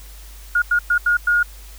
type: tone bursts at uneven times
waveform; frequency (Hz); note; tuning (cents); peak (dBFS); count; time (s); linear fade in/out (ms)
sine; 1431; F6; +42; -13; 5; 0.55-0.62 / 0.71-0.79 / 0.9-0.98 / 1.06-1.17 / 1.27-1.43; 5
effects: added 50 Hz sine -37 dBFS peak until 1.78 s + white hiss -45 dBFS RMS until 1.78 s